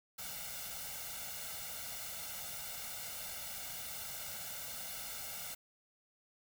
white noise with comb filter, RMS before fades -44 dBFS, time 0.18-5.55 s, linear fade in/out 10 ms, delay 1.4 ms, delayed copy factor +0.85, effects none

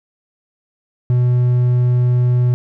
triangle tone, 123.47 Hz, B2, in tune, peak -9 dBFS, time 1.1-2.54 s, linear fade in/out 0 ms, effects none

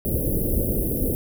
pink band-stop noise, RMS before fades -23 dBFS, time 0.05-1.15 s, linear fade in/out 0 ms, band 550 to 11000 Hz, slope 48 dB/octave, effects none

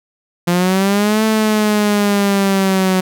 sawtooth linear two-way sweep, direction up then down, 172.4 to 220 to 185.3 Hz, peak -8 dBFS, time 0.47-3.01 s, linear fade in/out 10 ms, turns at 1.24 s, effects none

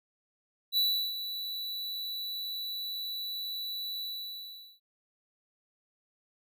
square tone with ADSR envelope, 3951 Hz, B7, in tune, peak -24 dBFS, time 0.72-4.8 s, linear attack 54 ms, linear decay 350 ms, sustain -11 dB, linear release 790 ms, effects none

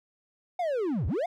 triangle linear two-way sweep, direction down then up, 740 to 61.74 to 740 Hz, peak -24 dBFS, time 0.59-1.26 s, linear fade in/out 5 ms, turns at 1.07 s, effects none

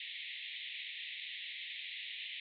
white band-pass noise, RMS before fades -45 dBFS, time 0-2.4 s, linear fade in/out 2 ms, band 1900 to 3800 Hz, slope 96 dB/octave, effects none

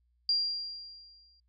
sine tone with exponential decay, 4768 Hz, D8, 25 cents sharp, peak -23 dBFS, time 0.29-1.4 s, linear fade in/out 2 ms, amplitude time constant 240 ms, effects added 60 Hz sine -68 dBFS peak until 1.48 s

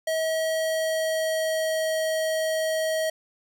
square tone with pitch glide, 640 to 635.6 Hz, D#5 to D#5, +49 to +37 cents, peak -24 dBFS, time 0.07-3.1 s, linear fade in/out 5 ms, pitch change -12 cents, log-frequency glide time 0.53-1.96 s, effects 9-bit

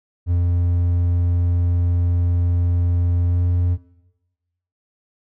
triangle tone with pitch glide, 87.31 to 88.22 Hz, F2 to F2, 0 to +18 cents, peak -13 dBFS, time 0.26-3.78 s, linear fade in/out 50 ms, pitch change +18 cents, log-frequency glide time 3.26-3.4 s, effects noise-tail reverb RT60 1.0 s tail -18 dB re dry

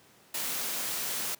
white noise, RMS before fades -33 dBFS, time 0.34-1.35 s, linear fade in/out 5 ms, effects pink hiss -59 dBFS RMS until 1.39 s + high-pass 150 Hz 12 dB/octave

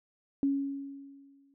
sine tone with exponential decay, 277.2 Hz, C#4, in tune, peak -23 dBFS, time 0.43-1.54 s, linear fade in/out 1 ms, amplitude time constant 240 ms, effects none

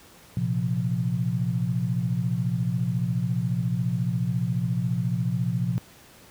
sine chord, Bb suspended second, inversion none, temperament equal, 116.54 / 130.81 / 174.61 Hz, Bb2 / C3 / F3, 0 / 0 / 0 cents, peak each -27 dBFS, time 0.37-5.78 s, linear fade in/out 0 ms, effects pink hiss -51 dBFS RMS until 6.3 s + high-pass 60 Hz 12 dB/octave

